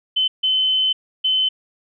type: tone bursts at uneven times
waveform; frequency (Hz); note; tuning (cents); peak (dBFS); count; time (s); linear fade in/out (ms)
sine; 3052; G7; -47; -15; 3; 0.16-0.28 / 0.43-0.93 / 1.24-1.49; 10
effects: none